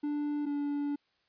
triangle tone pair in turn, 293.7 / 288.3 Hz, D4 / D4, 0 / -32 cents, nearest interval unison, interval 32 cents, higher first, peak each -28 dBFS, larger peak neither, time 0.03-0.46 / 0.46-0.96 s, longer second, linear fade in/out 10 ms, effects white hiss -73 dBFS RMS until 1.28 s + resampled to 11025 Hz

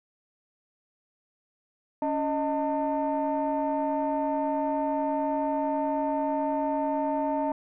sine tone cluster, 280.6 / 621 / 897 Hz, C#4 / D#5 / A5, +21 / -3 / +33 cents, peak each -28 dBFS, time 2.02-7.52 s, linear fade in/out 2 ms, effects tanh soft clip ceiling -19 dBFS

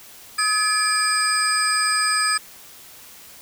sine tone cluster, 1265 / 1711 / 2365 / 4942 / 8270 Hz, D#6 / A6 / D7 / D#8 / C9, +28 / -49 / +12 / -13 / -21 cents, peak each -23 / -24 / -29 / -23 / -24 dBFS, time 0.38-2.38 s, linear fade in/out 10 ms, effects white hiss -44 dBFS RMS until 3.41 s

